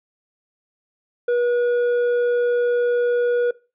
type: tone with hard clipping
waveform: sine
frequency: 483.4 Hz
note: B4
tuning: 37 cents flat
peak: -18 dBFS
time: 1.28-3.51 s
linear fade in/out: 5 ms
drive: 5 dB
effects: noise-tail reverb RT60 0.3 s tail -20 dB re dry + resampled to 8000 Hz